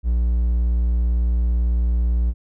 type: tone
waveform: triangle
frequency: 59 Hz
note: A#1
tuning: 22 cents sharp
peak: -14 dBFS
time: 0.03-2.34 s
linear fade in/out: 50 ms
effects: none

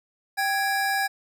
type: tone pair together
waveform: square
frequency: 784 / 1661.2 Hz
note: G5 / G#6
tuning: 0 / 0 cents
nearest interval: octave + minor second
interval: 1300 cents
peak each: -26 dBFS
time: 0.37-1.08 s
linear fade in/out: 20 ms
effects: none

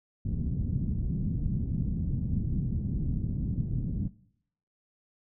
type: low-pass noise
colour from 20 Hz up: white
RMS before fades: -30 dBFS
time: 0.25-4.08 s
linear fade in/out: 5 ms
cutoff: 190 Hz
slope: 24 dB/octave
effects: noise-tail reverb RT60 0.7 s tail -20 dB re dry

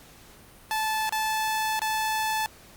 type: tone with dropouts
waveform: sawtooth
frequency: 872 Hz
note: A5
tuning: 16 cents flat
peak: -21 dBFS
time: 0.71-2.46 s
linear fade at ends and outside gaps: 0 ms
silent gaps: 1.093-1.124 / 1.793-1.818 s
effects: pink hiss -51 dBFS RMS until 2.76 s + Opus 48 kbps

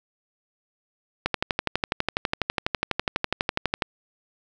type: click train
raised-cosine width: 0.3 ms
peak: -6 dBFS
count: 32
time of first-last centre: 1.26-3.822 s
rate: 12.1 Hz
effects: none

